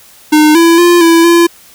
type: tone with pitch steps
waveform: square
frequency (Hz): 304.8 / 334.5 / 347.9 / 332.5 / 340.7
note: D#4 / E4 / F4 / E4 / F4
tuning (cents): -36 / +25 / -7 / +15 / -43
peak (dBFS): -4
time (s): 0.32-1.47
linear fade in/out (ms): 10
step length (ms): 230
effects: white hiss -40 dBFS RMS until 1.74 s